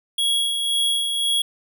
square tone with tremolo, 3322 Hz, G#7, in tune, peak -18 dBFS, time 0.18-1.42 s, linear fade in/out 5 ms, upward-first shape sine, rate 1.9 Hz, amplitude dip 40%, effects none

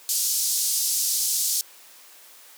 pink band-pass noise, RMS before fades -24 dBFS, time 0.09-1.61 s, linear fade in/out 0 ms, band 5000 to 15000 Hz, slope 24 dB/octave, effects white hiss -49 dBFS RMS until 2.57 s + high-pass 400 Hz 12 dB/octave

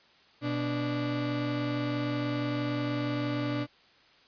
35% pulse tone pair together, 123.2 / 292.6 Hz, B2 / D4, -4 / -6 cents, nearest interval octave + minor third, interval 1498 cents, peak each -31 / -29 dBFS, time 0.41-3.67 s, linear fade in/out 50 ms, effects white hiss -60 dBFS RMS until 4.27 s + resampled to 11025 Hz

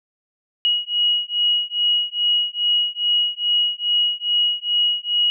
sine beating tone pair, 2900 / 2902.4 Hz, F#7 / F#7, -35 / -34 cents, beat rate 2.4 Hz, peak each -20 dBFS, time 0.65-5.3 s, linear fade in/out 0 ms, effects none

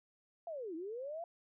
sine linear two-way sweep, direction down then up, 698.5 to 309.2 to 698.5 Hz, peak -40 dBFS, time 0.47-1.24 s, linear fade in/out 2 ms, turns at 0.75 s, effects none

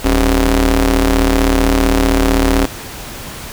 sawtooth ring-modulated tone, 116.54 Hz, A#2, in tune, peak -3 dBFS, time 0.04-2.66 s, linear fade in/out 10 ms, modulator 157 Hz, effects pink hiss -29 dBFS RMS until 3.52 s

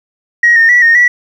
sine tone with pitch steps, 1893 / 1830 / 1946 / 1846 / 1946 Hz, A#6 / A#6 / B6 / A#6 / B6, +26 / -32 / -26 / -17 / -26 cents, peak -3 dBFS, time 0.43-1.08 s, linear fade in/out 5 ms, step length 130 ms, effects tanh soft clip ceiling 0 dBFS + 7-bit

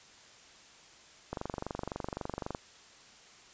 click train, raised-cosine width 1 ms, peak -21 dBFS, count 30, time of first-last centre 1.33-2.548 s, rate 23.8 Hz, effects white hiss -56 dBFS RMS until 3.53 s + resampled to 16000 Hz

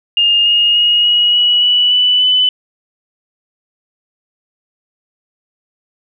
sine tone with pitch steps, 2827 / 2852 / 2876 / 2901 / 2927 / 2952 / 2978 / 3004 Hz, F7 / F7 / F#7 / F#7 / F#7 / F#7 / F#7 / F#7, +20 / +36 / -50 / -35 / -19 / -5 / +11 / +26 cents, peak -8 dBFS, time 0.17-2.49 s, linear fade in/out 2 ms, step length 290 ms, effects none

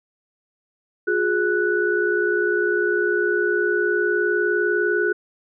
sine tone cluster, 356.9 / 416.7 / 1480 Hz, F4 / G#4 / F#6, +38 / +6 / 0 cents, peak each -22 dBFS, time 1.07-5.13 s, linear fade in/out 10 ms, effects none

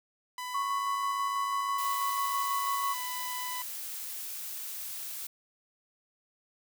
sawtooth tone, 998 Hz, B5, 18 cents sharp, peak -32 dBFS, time 0.38-3.62 s, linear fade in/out 2 ms
sine tone with tremolo, 1104 Hz, C#6, 7 cents flat, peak -28 dBFS, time 0.54-2.94 s, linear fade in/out 10 ms, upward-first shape square, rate 6.1 Hz, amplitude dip 25%
blue noise, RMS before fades -39 dBFS, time 1.78-5.27 s, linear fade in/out 5 ms
effects none

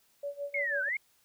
sine tone with tremolo, 570 Hz, C#5, 48 cents sharp, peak -32 dBFS, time 0.23-0.89 s, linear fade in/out 5 ms, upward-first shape sine, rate 6.1 Hz, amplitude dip 90%
sine linear two-way sweep, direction down then up, 2217 to 1485 to 2217 Hz, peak -29 dBFS, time 0.54-0.97 s, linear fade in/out 5 ms, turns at 0.82 s
effects white hiss -68 dBFS RMS until 1.24 s

